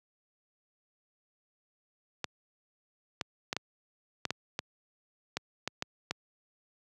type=clicks; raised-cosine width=0.2 ms; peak=-14 dBFS; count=11; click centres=2.243 / 3.212 / 3.529 / 3.566 / 4.253 / 4.306 / 4.591 / 5.37 / 5.676 / 5.824 / 6.11 s; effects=high-pass 100 Hz 12 dB/octave